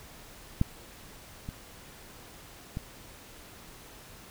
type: clicks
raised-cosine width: 5 ms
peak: -11 / -24 / -21 dBFS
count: 3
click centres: 0.614 / 1.489 / 2.771 s
effects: pink hiss -50 dBFS RMS until 4.3 s